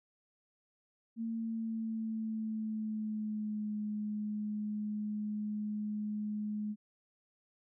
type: tone with pitch glide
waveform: sine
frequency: 227.1 to 210.7 Hz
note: A#3 to G#3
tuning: -45 to +25 cents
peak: -34 dBFS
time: 1.16-6.76 s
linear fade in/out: 50 ms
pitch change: -130 cents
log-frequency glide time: 1.3-3.74 s
effects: none